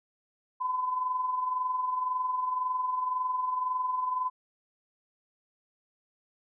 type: tone with amplitude modulation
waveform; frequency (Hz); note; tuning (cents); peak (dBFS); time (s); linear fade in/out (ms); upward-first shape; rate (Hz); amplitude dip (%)
sine; 1012; B5; +42; -25; 0.6-4.3; 20; sine; 21.9; 50
effects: none